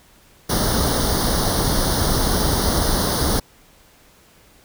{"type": "noise with comb filter", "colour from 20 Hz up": "pink", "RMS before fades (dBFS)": -19, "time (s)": [0.49, 3.4], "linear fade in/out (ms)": 10, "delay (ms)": 0.2, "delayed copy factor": 0.9, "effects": ["pink hiss -52 dBFS RMS until 4.64 s"]}